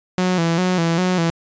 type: tone with vibrato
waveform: sawtooth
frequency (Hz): 174.61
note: F3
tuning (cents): 0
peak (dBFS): -12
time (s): 0.18-1.3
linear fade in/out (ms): 0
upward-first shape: square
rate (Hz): 2.5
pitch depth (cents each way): 81
effects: resampled to 16000 Hz